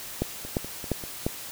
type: two click trains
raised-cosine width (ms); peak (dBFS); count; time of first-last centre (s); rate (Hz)
2; -24 / -11; 4 / 4; 0.45-1.038 / 0.22-1.265; 5.1 / 2.87
effects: white hiss -39 dBFS RMS until 1.51 s